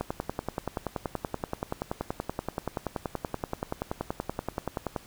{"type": "click train", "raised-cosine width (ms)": 1, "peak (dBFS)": -15, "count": 53, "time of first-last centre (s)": [0.01, 4.962], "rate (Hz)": 10.5, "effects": ["pink hiss -52 dBFS RMS until 5.06 s"]}